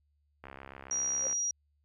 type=click train; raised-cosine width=0.5 ms; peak=-30 dBFS; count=61; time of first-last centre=0.44-1.328 s; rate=67.6 Hz
type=tone; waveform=sine; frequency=5740 Hz; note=F8; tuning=47 cents sharp; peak=-29 dBFS; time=0.91-1.51 s; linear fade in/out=2 ms
type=tone with exponential growth; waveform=sine; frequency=537 Hz; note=C5; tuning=45 cents sharp; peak=-34 dBFS; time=1.16-1.27 s; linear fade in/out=0 ms; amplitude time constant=22 ms
effects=added 73 Hz sine -70 dBFS peak until 1.84 s